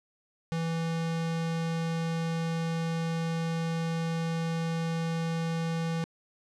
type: tone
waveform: square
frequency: 164.81 Hz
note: E3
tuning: in tune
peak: -29 dBFS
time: 0.52-6.04 s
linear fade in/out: 0 ms
effects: low-pass 7000 Hz 12 dB/octave